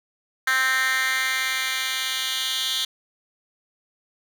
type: tone with high-pass filter sweep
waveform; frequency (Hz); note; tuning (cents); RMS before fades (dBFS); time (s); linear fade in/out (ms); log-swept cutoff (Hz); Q
10% pulse; 261.6; C4; 0; -24; 0.47-2.85; 5; 1700 to 3200; 3.9
effects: none